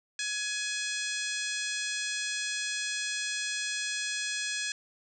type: harmonic tone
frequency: 840 Hz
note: G#5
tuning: 19 cents sharp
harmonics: 2 / 3 / 4 / 5 / 6 / 7 / 8 / 9 / 10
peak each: -36 / -38 / -39 / -40 / -41 / -41 / -42 / -43 / -43 dBFS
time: 0.19-4.72 s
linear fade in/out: 2 ms
effects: none